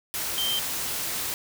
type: tone in noise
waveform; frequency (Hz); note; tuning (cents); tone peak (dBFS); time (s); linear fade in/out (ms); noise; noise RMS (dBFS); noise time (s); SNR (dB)
sine; 3136; G7; 0; -25; 0.38-0.59; 0; white; -30; 0.14-1.34; +2
effects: none